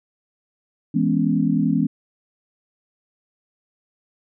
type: chord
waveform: sine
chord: C# minor seventh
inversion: first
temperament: equal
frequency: 164.81 / 207.7 / 246.9 / 277.2 Hz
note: E3 / G#3 / B3 / C#4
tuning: 0 / 0 / 0 / 0 cents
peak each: -22 dBFS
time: 0.94-1.87 s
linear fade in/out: 10 ms
effects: none